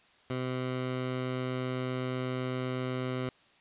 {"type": "tone", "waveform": "15% pulse", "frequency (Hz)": 127.9, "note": "C3", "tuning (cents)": -39, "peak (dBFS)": -25, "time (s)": [0.3, 3.29], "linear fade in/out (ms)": 2, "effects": ["white hiss -62 dBFS RMS until 3.6 s", "resampled to 8000 Hz"]}